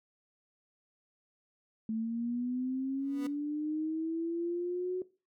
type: linear sweep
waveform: sine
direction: up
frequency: 219.2 to 370 Hz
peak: -31 dBFS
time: 1.89-5.02 s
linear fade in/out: 2 ms
type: tone with exponential growth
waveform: 30% pulse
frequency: 246.9 Hz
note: B3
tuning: in tune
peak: -34 dBFS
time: 2.98-3.27 s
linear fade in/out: 5 ms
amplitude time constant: 61 ms
effects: noise-tail reverb RT60 0.3 s tail -18 dB re dry